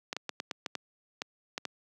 clicks, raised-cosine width 0.2 ms, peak -16 dBFS, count 10, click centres 0.129 / 0.166 / 0.293 / 0.401 / 0.512 / 0.662 / 0.753 / 1.219 / 1.579 / 1.653 s, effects high-pass 200 Hz 12 dB/octave

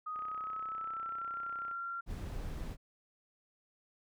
sine tone with pitch glide, 1248 to 1376.8 Hz, D#6 to F6, +5 to -25 cents, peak -37 dBFS, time 0.06-2.01 s, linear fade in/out 10 ms, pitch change +170 cents, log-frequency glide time 0.18-1.38 s
click train, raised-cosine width 0.5 ms, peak -38 dBFS, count 51, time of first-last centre 0.16-1.713 s, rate 32.2 Hz
brown noise, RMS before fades -40 dBFS, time 2.06-2.77 s, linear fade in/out 50 ms
effects none

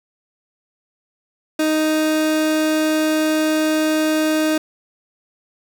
30% pulse tone, 311.1 Hz, D#4, in tune, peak -13 dBFS, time 1.59-4.58 s, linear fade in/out 5 ms, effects none

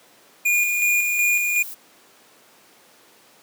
square tone with tremolo, 2432 Hz, D#7, 40 cents flat, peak -17 dBFS, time 0.45-1.63 s, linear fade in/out 10 ms, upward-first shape square, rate 2.7 Hz, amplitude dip 35%
violet noise, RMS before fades -35 dBFS, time 0.52-1.75 s, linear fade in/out 20 ms
effects pink hiss -52 dBFS RMS until 3.42 s + high-pass 300 Hz 12 dB/octave

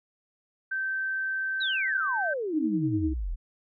sine tone, 1552 Hz, G6, 18 cents flat, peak -27 dBFS, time 0.71-2.34 s, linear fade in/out 10 ms
sine exponential sweep, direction down, 4091 to 35.78 Hz, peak -28 dBFS, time 1.6-3.36 s, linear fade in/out 20 ms
sine tone with tremolo, 314.9 Hz, D#4, 21 cents sharp, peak -23 dBFS, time 2.53-3.14 s, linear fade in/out 20 ms, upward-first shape sine, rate 10 Hz, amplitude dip 55%
effects none

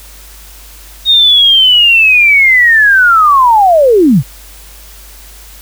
sine linear sweep, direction down, 3737 to 106.3 Hz, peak -3 dBFS, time 1.05-4.23 s, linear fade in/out 50 ms, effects added 50 Hz sine -34 dBFS peak until 5.61 s + white hiss -36 dBFS RMS until 5.61 s

